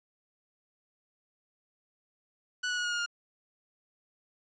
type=tone with pitch steps; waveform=sawtooth; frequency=1480 / 1466.4 / 1452.9 / 1439.5 / 1426.3 / 1413.2 Hz; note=F#6 / F#6 / F#6 / F#6 / F6 / F6; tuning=0 / -16 / -32 / -48 / +36 / +20 cents; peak=-26 dBFS; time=2.63-3.062 s; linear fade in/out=10 ms; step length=72 ms; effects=resampled to 16000 Hz + 10-bit